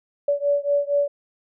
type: beating tone pair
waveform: sine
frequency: 571 / 575.3 Hz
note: D5 / D5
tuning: -49 / -36 cents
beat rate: 4.3 Hz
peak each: -21 / -22 dBFS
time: 0.28-1.08 s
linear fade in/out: 5 ms
effects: none